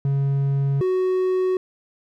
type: tone pair in turn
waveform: triangle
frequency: 138.59 / 371.1 Hz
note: C#3 / F#4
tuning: 0 / +5 cents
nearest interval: octave + perfect fourth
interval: 1705 cents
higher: second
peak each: -16 dBFS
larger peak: neither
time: 0.05-0.81 / 0.81-1.57 s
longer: neither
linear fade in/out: 2 ms
effects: none